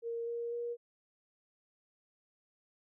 sine tone with pitch steps, 464.9 / 469.8 / 474.7 Hz, A#4 / A#4 / A#4, -5 / +13 / +31 cents, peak -35 dBFS, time 0.02-0.77 s, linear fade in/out 50 ms, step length 250 ms, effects none

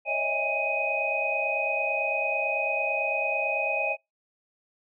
sine tone cluster, 553 / 622 / 651 / 816 / 2506 Hz, C#5 / D#5 / E5 / G#5 / D#7, -4 / -1 / -22 / -31 / +12 cents, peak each -33 / -33 / -34 / -33 / -27 dBFS, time 0.05-3.97 s, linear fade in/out 50 ms, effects noise-tail reverb RT60 0.2 s tail -26 dB re dry

